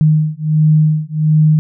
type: beating tone pair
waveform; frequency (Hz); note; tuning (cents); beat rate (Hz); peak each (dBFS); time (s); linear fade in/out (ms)
sine; 153.8 / 155.2; D#3 / D#3; -20 / -4; 1.4; -12; 0.01-1.59; 0
effects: none